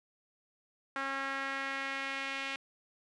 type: tone with band-pass filter sweep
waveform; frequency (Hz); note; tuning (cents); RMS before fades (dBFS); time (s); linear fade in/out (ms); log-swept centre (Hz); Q
sawtooth; 272.1; C#4; -32; -37; 0.96-2.56; 0; 1500 to 2500; 2.1
effects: resampled to 22050 Hz + 10-bit